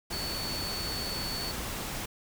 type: tone in noise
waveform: sine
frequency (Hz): 4456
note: C#8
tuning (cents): +8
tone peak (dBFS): -35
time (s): 0.12-1.52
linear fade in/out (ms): 10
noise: pink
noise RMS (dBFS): -36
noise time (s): 0.1-2.06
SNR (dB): -2
effects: none